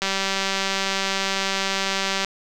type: click train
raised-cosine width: 0.2 ms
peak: -6 dBFS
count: 433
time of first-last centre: 0.02-2.247 s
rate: 194 Hz
effects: 7-bit